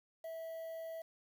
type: tone with quantisation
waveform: triangle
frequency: 653 Hz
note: E5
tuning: 17 cents flat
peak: -40 dBFS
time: 0.24-1.02 s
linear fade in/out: 5 ms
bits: 10
effects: none